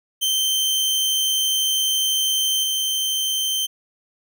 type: tone with level steps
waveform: sawtooth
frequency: 3114 Hz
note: G7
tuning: 12 cents flat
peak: -15 / -17 dBFS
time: 0.21-3.67 s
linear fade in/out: 20 ms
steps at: 2.63 s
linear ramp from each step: 10 ms
effects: none